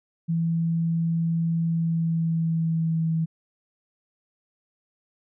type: tone with pitch glide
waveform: sine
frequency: 165.7 to 162.1 Hz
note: E3 to E3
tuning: +9 to -29 cents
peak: -21 dBFS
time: 0.28-3.26 s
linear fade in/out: 20 ms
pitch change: -38 cents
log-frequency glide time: 1.64-3.14 s
effects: none